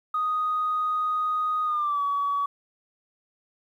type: tone with pitch glide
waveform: sine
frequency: 1244.5 to 1134.6 Hz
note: D#6 to C#6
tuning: 0 to +40 cents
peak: -22 dBFS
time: 0.14-2.46 s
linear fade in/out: 5 ms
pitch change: -160 cents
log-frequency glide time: 1.64-2.03 s
effects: tanh soft clip ceiling -18 dBFS + 10-bit